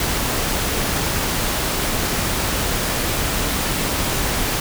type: noise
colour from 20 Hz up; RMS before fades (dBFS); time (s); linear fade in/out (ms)
pink; -21; 0-4.6; 2
effects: none